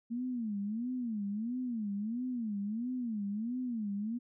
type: tone with vibrato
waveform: sine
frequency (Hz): 225.7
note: A3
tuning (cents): +44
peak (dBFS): -33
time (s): 0.1-4.19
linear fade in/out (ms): 20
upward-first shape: sine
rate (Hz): 1.5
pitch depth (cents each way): 210
effects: none